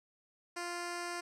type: tone with low-pass filter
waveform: 10% pulse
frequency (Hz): 348.6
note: F4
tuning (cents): -3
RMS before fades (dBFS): -40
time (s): 0.56-1.21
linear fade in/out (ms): 10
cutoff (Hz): 8100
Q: 1.6
effects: none